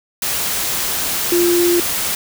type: tone in noise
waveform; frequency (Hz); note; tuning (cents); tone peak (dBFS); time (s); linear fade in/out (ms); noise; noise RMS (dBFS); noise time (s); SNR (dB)
sine; 347.9; F4; -7; -12; 1.32-1.8; 2; white; -20; 0.22-2.15; +5
effects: none